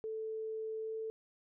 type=tone with pitch glide; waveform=sine; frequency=440 to 442.5 Hz; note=A4 to A4; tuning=0 to +10 cents; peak=-37 dBFS; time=0.04-1.1 s; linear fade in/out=0 ms; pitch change=+10 cents; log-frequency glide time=0.79-0.95 s; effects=none